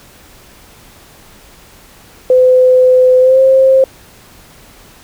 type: tone with pitch glide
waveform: sine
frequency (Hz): 509 to 529.4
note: C5 to C5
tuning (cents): -48 to +20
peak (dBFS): -4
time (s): 2.3-3.84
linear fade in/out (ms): 2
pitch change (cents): +68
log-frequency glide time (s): 3.2-3.4
effects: pink hiss -41 dBFS RMS until 5.03 s